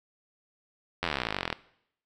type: slowing click train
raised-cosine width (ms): 0.3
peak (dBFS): -12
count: 30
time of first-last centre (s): 1.03-1.527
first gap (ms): 11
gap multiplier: 1.03
effects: noise-tail reverb RT60 0.7 s tail -19 dB re dry